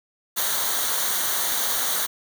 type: noise with comb filter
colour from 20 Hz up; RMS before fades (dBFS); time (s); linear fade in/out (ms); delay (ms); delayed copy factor
white; -24; 0.36-2.07; 20; 0.39; -0.7
effects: none